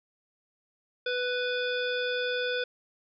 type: harmonic tone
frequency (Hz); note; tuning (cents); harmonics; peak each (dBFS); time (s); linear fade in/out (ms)
495.5; B4; +6; 1 / 3 / 5 / 7 / 9 / 10; -30 / -32 / -39 / -36 / -47 / -45; 1.06-2.64; 5
effects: none